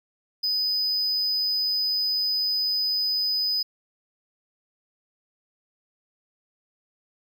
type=tone; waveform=triangle; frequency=4998 Hz; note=D#8; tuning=7 cents sharp; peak=-21 dBFS; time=0.43-3.63 s; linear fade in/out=10 ms; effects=none